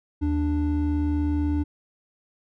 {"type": "tone pair together", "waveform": "triangle", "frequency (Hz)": [78, 294], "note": ["D#2", "D4"], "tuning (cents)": [5, 2], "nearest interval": "octave + major seventh", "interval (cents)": 2297, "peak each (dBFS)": -22, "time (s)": [0.21, 1.64], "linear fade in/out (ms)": 20, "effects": []}